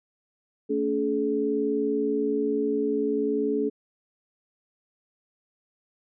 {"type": "tone cluster", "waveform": "sine", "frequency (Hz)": [223.9, 284.3, 425.4], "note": ["A3", "C#4", "G#4"], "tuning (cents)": [30, 44, 42], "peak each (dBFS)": [-31, -27, -25], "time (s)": [0.69, 3.7], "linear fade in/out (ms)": 20, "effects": []}